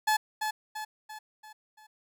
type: tone with echo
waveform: 30% pulse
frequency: 860 Hz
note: A5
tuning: 40 cents flat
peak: -20 dBFS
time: 0.07-0.17 s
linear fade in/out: 10 ms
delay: 340 ms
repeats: 5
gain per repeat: -6 dB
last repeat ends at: 1.87 s
effects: none